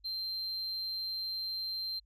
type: tone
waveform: sine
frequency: 4144 Hz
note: C8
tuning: 17 cents flat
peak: -32 dBFS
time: 0.04-2 s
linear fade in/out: 20 ms
effects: tanh soft clip ceiling -33 dBFS + added 50 Hz sine -63 dBFS peak until 2.05 s